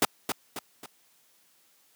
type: noise with echo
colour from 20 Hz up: pink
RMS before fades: -21 dBFS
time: 0.02-0.05 s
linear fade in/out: 2 ms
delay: 270 ms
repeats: 3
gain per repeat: -7 dB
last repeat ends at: 0.86 s
effects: white hiss -64 dBFS RMS until 1.95 s + high-pass 150 Hz 12 dB/octave